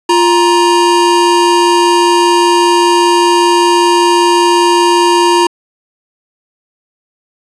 square tone pair together, 349.2 / 942.5 Hz, F4 / A#5, 0 / +19 cents, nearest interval octave + perfect fourth, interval 1719 cents, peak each -10 dBFS, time 0.09-5.47 s, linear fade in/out 5 ms, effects resampled to 22050 Hz + 7-bit

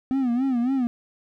triangle tone with vibrato, 253 Hz, B3, 42 cents sharp, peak -18 dBFS, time 0.11-0.87 s, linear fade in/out 0 ms, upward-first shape sine, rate 3.6 Hz, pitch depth 130 cents each way, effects none

